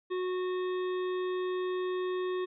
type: harmonic tone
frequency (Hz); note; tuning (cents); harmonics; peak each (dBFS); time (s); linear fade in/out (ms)
366.5; F#4; -16; 1 / 3 / 5 / 7 / 9 / 10; -30 / -41 / -46 / -53 / -54 / -52; 0.1-2.46; 20
effects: none